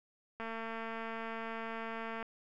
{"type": "click train", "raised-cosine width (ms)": 0.5, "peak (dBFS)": -27, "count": 414, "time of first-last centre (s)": [0.4, 2.227], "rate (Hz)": 226, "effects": []}